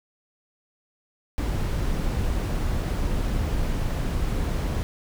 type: noise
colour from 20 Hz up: brown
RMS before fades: -25 dBFS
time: 1.38-4.83 s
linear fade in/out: 0 ms
effects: none